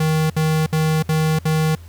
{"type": "tone bursts", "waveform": "square", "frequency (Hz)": 157.2, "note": "D#3", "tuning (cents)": 18, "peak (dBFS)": -16, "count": 5, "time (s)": [0, 1.752], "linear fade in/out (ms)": 5, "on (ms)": 300, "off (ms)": 63, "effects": ["added 84 Hz sine -36 dBFS peak until 1.88 s", "pink hiss -50 dBFS RMS until 1.88 s"]}